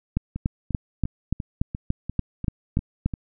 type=two click trains; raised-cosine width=5 ms; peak=-9 / -17 dBFS; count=11 / 9; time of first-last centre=0.17-3.06 / 0.36-3.138 s; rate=3.46 / 2.88 Hz; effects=none